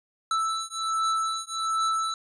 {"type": "beating tone pair", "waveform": "square", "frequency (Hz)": [1318.5, 1319.8], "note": ["E6", "E6"], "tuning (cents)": [0, 2], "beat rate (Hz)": 1.3, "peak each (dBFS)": -29, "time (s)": [0.31, 2.14], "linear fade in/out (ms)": 2, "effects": ["resampled to 22050 Hz"]}